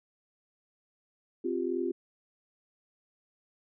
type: chord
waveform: sine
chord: C suspended fourth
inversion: none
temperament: equal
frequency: 261.6 / 349.2 / 392 Hz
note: C4 / F4 / G4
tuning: 0 / 0 / 0 cents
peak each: -35 / -31 / -34 dBFS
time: 1.44-1.92 s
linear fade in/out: 10 ms
effects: none